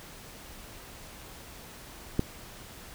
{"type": "click", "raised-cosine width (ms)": 3, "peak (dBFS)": -11, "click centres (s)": 2.194, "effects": ["pink hiss -47 dBFS RMS until 2.94 s"]}